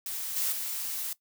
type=noise with level steps; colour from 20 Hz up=blue; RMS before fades=-35 / -29 / -34 dBFS; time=0.06-1.13 s; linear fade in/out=2 ms; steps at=0.36 / 0.52 s; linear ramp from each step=5 ms; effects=noise-tail reverb RT60 0.1 s tail -18 dB re dry